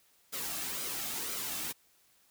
white noise with flanger, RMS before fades -37 dBFS, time 0.32-1.73 s, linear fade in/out 20 ms, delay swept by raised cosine 1.1 to 2.1 ms, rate 2 Hz, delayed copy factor -0.5, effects white hiss -67 dBFS RMS until 2.3 s

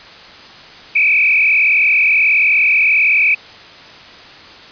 sine tone with frequency modulation, 2418 Hz, D7, 50 cents sharp, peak -9 dBFS, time 0.95-3.35 s, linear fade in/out 10 ms, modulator 41.4 Hz, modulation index 3.6, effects white hiss -37 dBFS RMS until 4.71 s + resampled to 11025 Hz

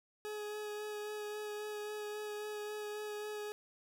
40% pulse tone with vibrato, 420.7 Hz, G#4, 22 cents sharp, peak -39 dBFS, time 0.25-3.52 s, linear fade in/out 0 ms, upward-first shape sine, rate 3.7 Hz, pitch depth 13 cents each way, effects none

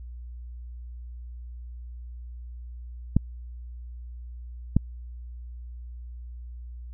clicks, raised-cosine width 5 ms, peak -6 dBFS, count 2, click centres 3.166 / 4.766 s, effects added 60 Hz sine -37 dBFS peak until 6.93 s

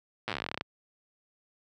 slowing click train, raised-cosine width 0.3 ms, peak -16 dBFS, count 19, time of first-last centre 0.28-0.61 s, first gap 8 ms, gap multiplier 1.09, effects high-pass 80 Hz 12 dB/octave

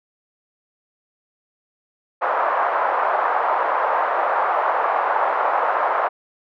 white band-pass noise, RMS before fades -20 dBFS, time 2.21-6.09 s, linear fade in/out 20 ms, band 590 to 1200 Hz, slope 24 dB/octave, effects none

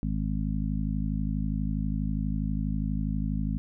harmonic tone, 52.3 Hz, G#1, 13 cents sharp, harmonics 1 / 2 / 3 / 4 / 5, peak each -30 / -37 / -32 / -32 / -36 dBFS, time 0.03-3.58 s, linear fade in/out 0 ms, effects none

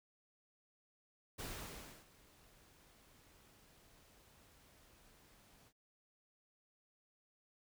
pink noise with ADSR envelope, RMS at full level -45 dBFS, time 1.38-5.73 s, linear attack 17 ms, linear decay 650 ms, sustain -21 dB, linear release 60 ms, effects none

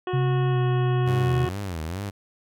harmonic tone, 365.4 Hz, F#4, 22 cents flat, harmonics 1 / 2 / 3 / 4 / 5 / 7 / 8 / 9, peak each -27 / -34 / -35 / -42 / -41 / -44 / -46 / -47 dBFS, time 0.07-1.49 s, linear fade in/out 2 ms
sine tone with pitch glide, 133 to 128.47 Hz, C3 to C3, +29 to -31 cents, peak -20 dBFS, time 0.13-1.46 s, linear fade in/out 10 ms, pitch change -60 cents, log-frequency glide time 0.51-0.57 s
sawtooth tone with vibrato, 89.2 Hz, F2, 37 cents sharp, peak -25 dBFS, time 1.06-2.11 s, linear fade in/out 20 ms, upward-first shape sine, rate 2.3 Hz, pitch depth 230 cents each way
effects none

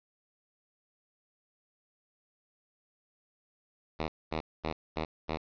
5% pulse tone bursts, 79 Hz, D#2, 27 cents sharp, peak -20 dBFS, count 5, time 3.99-5.375 s, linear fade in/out 10 ms, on 93 ms, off 230 ms, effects resampled to 11025 Hz + 9-bit

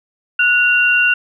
sine tone pair together, 1464.2 / 2764 Hz, F#6 / F7, -19 / -19 cents, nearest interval major seventh, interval 1100 cents, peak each -13 dBFS, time 0.39-1.14 s, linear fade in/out 5 ms, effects none

